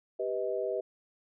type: chord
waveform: sine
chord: G augmented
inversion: none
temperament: equal with one note detuned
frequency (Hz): 392 / 493.9 / 631.7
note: G4 / B4 / D#5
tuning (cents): 0 / 0 / +26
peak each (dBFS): -34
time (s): 0.19-0.81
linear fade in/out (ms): 10
effects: none